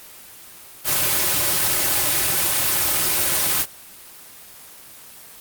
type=noise with comb filter; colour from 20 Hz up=white; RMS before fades=-19 dBFS; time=0.84-3.66 s; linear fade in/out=50 ms; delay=4.3 ms; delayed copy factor=-0.9; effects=white hiss -42 dBFS RMS until 5.4 s + Opus 24 kbps